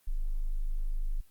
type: tone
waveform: sine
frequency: 25.96 Hz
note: G#0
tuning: in tune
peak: -27 dBFS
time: 0.07-1.21 s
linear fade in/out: 10 ms
effects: white hiss -67 dBFS RMS until 1.3 s + Opus 24 kbps